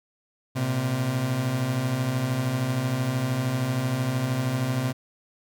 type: beating tone pair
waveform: 30% pulse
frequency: 116.54 / 129.54 Hz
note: A#2 / C3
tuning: 0 / -17 cents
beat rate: 13 Hz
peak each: -28 / -22 dBFS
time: 0.55-4.93 s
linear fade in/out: 20 ms
effects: none